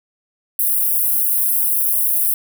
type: high-pass noise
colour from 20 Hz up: white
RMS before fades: -17 dBFS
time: 0.59-2.34 s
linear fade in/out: 2 ms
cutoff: 10000 Hz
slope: 48 dB/octave
effects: none